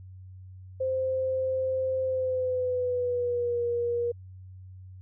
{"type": "tone with pitch glide", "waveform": "sine", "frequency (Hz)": [522, 475.9], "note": ["C5", "A#4"], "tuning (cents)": [-4, 36], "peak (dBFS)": -25, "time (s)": [0.8, 4.12], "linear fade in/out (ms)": 10, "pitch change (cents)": -160, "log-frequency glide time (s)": [2.03, 3.63], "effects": ["added 93 Hz sine -43 dBFS peak until 5.01 s"]}